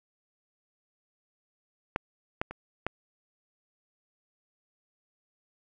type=clicks; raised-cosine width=0.5 ms; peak=-12 / -13 / -24 / -14 dBFS; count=4; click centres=1.961 / 2.415 / 2.51 / 2.866 s; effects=none